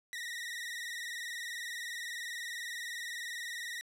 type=tone with vibrato; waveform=sawtooth; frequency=1900 Hz; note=A#6; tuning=33 cents sharp; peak=-35 dBFS; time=0.13-3.81 s; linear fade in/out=0 ms; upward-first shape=sine; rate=20 Hz; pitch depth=78 cents each way; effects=low-pass 12000 Hz 12 dB/octave